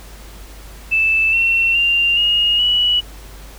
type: tone with pitch steps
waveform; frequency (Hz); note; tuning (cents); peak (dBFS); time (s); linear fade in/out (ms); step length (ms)
sine; 2637 / 2710 / 2784 / 2861 / 2939; E7 / E7 / F7 / F7 / F#7; 0 / +47 / -6 / +41 / -12; -12; 0.91-3.01; 20; 420
effects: added 50 Hz sine -35 dBFS peak until 3.58 s + pink hiss -41 dBFS RMS until 3.58 s